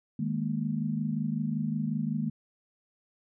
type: chord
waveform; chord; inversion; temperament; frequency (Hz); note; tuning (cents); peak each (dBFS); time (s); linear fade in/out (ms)
sine; D# suspended fourth; none; equal; 155.56 / 207.7 / 233.1; D#3 / G#3 / A#3; 0 / 0 / 0; -32; 0.19-2.3; 5
effects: none